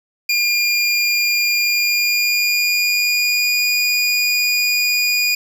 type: tone with pitch glide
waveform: 25% pulse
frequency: 2410 to 2446 Hz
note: D7 to D#7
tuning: +44 to -30 cents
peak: -11 dBFS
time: 0.29-5.35 s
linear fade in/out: 5 ms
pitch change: +26 cents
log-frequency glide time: 1.59-3.7 s
effects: none